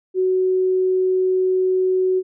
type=tone; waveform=sine; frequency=372.3 Hz; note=F#4; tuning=11 cents sharp; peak=-15 dBFS; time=0.14-2.23 s; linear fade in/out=50 ms; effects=none